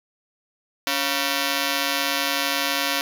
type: ring-modulated tone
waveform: 5% pulse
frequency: 415.7 Hz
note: G#4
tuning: 2 cents sharp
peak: -7 dBFS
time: 0.87-3.01 s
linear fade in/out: 0 ms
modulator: 132 Hz
effects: none